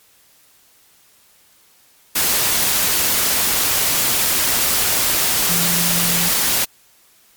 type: tone in noise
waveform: sine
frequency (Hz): 172.7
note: F3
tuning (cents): -19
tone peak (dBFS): -23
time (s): 5.49-6.29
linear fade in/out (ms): 10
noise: white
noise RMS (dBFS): -17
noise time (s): 2.15-6.65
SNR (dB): -9
effects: white hiss -53 dBFS RMS until 7.36 s + MP3 96 kbps